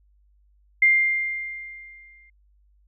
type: tone with exponential decay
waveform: sine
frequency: 2100 Hz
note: C7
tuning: 6 cents sharp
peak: -12 dBFS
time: 0.82-2.3 s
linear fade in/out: 5 ms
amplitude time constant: 320 ms
effects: added 50 Hz sine -57 dBFS peak until 2.87 s